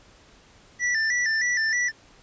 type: tone with vibrato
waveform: square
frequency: 1864.7 Hz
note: A#6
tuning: in tune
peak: -22 dBFS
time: 0.79-1.92 s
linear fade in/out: 50 ms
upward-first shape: square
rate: 3.2 Hz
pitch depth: 82 cents each way
effects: pink hiss -54 dBFS RMS until 2.22 s + resampled to 16000 Hz